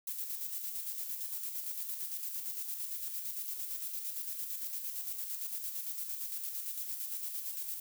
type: noise with tremolo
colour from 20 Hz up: violet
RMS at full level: -38 dBFS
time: 0.07-7.8 s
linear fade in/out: 5 ms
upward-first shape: square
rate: 8.8 Hz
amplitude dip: 40%
effects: none